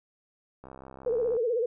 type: click train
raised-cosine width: 1 ms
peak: -31 dBFS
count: 49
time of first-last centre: 0.64-1.366 s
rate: 66.1 Hz
type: tone with vibrato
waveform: sine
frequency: 469.9 Hz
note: A#4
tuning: 14 cents sharp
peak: -24 dBFS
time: 1.06-1.66 s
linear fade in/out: 5 ms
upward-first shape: sine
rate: 16 Hz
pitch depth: 120 cents each way
effects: none